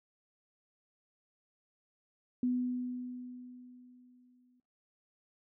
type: tone with exponential decay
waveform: sine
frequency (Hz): 248.9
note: B3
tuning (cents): +14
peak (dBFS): -27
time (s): 2.43-4.6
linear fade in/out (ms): 2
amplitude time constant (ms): 470
effects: noise-tail reverb RT60 0.4 s tail -21 dB re dry